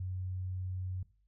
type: tone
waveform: sine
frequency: 92.4 Hz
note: F#2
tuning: 2 cents flat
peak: -35 dBFS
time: 0-1.03 s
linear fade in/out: 5 ms
effects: noise-tail reverb RT60 0.4 s tail -18 dB re dry + added 50 Hz sine -68 dBFS peak until 1.27 s